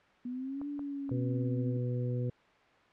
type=exponential two-way sweep; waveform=sine; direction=up then down; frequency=242.9 to 289.9 to 255 Hz; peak=-35 dBFS; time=0.25-1.77 s; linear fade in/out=5 ms; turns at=0.68 s
type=clicks; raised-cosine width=1 ms; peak=-33 dBFS; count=3; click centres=0.615 / 0.793 / 1.093 s
type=harmonic tone; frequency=123.47 Hz; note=B2; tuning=in tune; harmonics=1 / 2 / 3 / 4; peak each=-31 / -40 / -43 / -41 dBFS; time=1.11-2.3 s; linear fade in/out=5 ms
effects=white hiss -62 dBFS RMS until 2.92 s + low-pass 2000 Hz 12 dB/octave